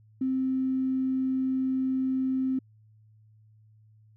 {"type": "tone with tanh clipping", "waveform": "triangle", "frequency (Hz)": 261.6, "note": "C4", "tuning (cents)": 0, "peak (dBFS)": -24, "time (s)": [0.21, 2.59], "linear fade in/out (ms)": 5, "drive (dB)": 3, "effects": ["added 108 Hz sine -55 dBFS peak until 4.16 s"]}